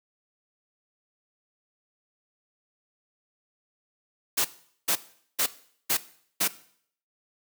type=noise bursts; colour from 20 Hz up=white; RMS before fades=-24 dBFS; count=5; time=4.37-6.48 s; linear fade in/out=10 ms; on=78 ms; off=430 ms; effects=noise-tail reverb RT60 0.6 s tail -17 dB re dry + high-pass 150 Hz 12 dB/octave